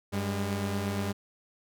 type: tone pair together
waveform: sawtooth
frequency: 96.81 / 202.2 Hz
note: G2 / G#3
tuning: -21 / -46 cents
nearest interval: octave + minor second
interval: 1275 cents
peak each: -28 dBFS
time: 0.12-1.13 s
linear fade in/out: 20 ms
effects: none